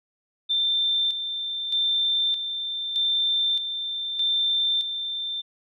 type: tone with tremolo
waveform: sine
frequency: 3571 Hz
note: A7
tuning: 25 cents sharp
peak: -20 dBFS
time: 0.49-5.42 s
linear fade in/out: 20 ms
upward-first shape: square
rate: 0.81 Hz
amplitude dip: 55%
effects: none